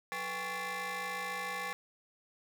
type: ring-modulated tone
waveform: 20% pulse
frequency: 311.8 Hz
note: D#4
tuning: 4 cents sharp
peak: -28 dBFS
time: 0.12-1.73 s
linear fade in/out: 0 ms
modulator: 1430 Hz
effects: none

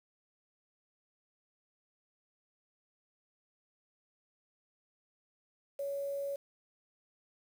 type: tone with quantisation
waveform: sine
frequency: 560 Hz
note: C#5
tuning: 18 cents sharp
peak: -34 dBFS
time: 5.79-6.36 s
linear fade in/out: 5 ms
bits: 9
effects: none

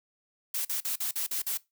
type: noise bursts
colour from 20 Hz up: blue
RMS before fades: -31 dBFS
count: 7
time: 0.54-1.574 s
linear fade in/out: 5 ms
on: 110 ms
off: 44 ms
effects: noise-tail reverb RT60 0.2 s tail -20 dB re dry

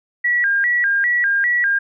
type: tone with vibrato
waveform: sine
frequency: 1765 Hz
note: A6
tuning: 5 cents sharp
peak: -14 dBFS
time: 0.24-1.79 s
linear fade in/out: 10 ms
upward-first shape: square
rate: 2.5 Hz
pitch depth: 160 cents each way
effects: none

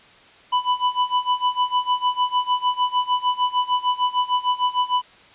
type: tone with tremolo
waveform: square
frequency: 994 Hz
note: B5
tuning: 11 cents sharp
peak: -16 dBFS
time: 0.52-5.02 s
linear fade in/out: 10 ms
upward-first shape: sine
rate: 6.6 Hz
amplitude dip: 90%
effects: white hiss -49 dBFS RMS until 5.34 s + resampled to 8000 Hz

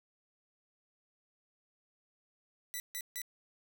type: tone bursts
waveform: 5% pulse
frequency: 1975.5 Hz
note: B6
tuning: in tune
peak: -27 dBFS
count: 3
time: 2.74-3.217 s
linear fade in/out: 0 ms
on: 59 ms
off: 150 ms
effects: none

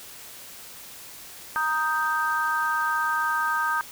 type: chord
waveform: sine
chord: Eb major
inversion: second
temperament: equal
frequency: 932.3 / 1244.5 / 1568 Hz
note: Bb5 / Eb6 / G6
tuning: 0 / 0 / 0 cents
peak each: -28 / -26 / -26 dBFS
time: 1.56-3.81 s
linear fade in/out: 0 ms
effects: white hiss -43 dBFS RMS until 3.91 s

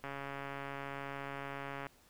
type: click train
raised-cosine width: 0.5 ms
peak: -27 dBFS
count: 255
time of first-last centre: 0.04-1.867 s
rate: 139 Hz
effects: pink hiss -65 dBFS RMS until 2.09 s

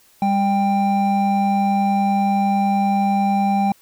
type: tone pair together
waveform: triangle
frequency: 199.85 / 790 Hz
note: G3 / G5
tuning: +34 / +13 cents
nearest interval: 2 octaves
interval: 2379 cents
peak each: -16 dBFS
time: 0.22-3.72 s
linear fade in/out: 2 ms
effects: white hiss -54 dBFS RMS until 3.81 s

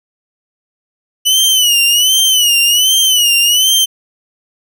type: tone with vibrato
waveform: sawtooth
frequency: 2960 Hz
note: F#7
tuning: in tune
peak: -5 dBFS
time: 1.25-3.86 s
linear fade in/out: 20 ms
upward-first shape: sine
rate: 1.3 Hz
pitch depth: 110 cents each way
effects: none

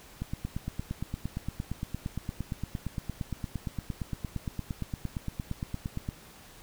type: click train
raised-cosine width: 5 ms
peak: -20 dBFS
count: 52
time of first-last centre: 0.22-6.089 s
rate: 8.69 Hz
effects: pink hiss -52 dBFS RMS until 6.62 s

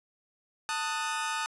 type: chord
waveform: sawtooth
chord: D# diminished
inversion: second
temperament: equal with one note detuned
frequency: 888.2 / 1244.5 / 1480 Hz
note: A5 / D#6 / F#6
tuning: +16 / 0 / 0 cents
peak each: -30 / -30 / -33 dBFS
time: 0.69-1.46 s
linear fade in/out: 0 ms
effects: resampled to 24000 Hz + 10-bit

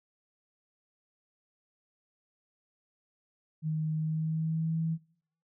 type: tone with pitch glide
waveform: sine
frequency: 156.3 to 162.28 Hz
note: D#3 to E3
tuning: +8 to -27 cents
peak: -28 dBFS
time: 3.62-4.98 s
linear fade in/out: 50 ms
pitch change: +65 cents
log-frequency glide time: 3.95-4.77 s
effects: noise-tail reverb RT60 0.6 s tail -19 dB re dry

